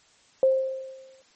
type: tone with exponential decay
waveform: sine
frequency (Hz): 528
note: C5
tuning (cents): +16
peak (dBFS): -14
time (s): 0.43-1.22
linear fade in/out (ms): 1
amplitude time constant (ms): 170
effects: white hiss -59 dBFS RMS until 1.35 s + MP3 32 kbps